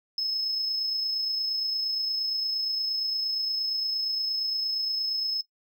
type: tone with amplitude modulation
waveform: triangle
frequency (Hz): 5190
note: E8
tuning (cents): -28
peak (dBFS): -21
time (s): 0.18-5.41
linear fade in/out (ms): 2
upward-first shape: sine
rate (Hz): 28.6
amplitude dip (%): 45
effects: noise-tail reverb RT60 0.1 s tail -18 dB re dry + tanh soft clip ceiling -23 dBFS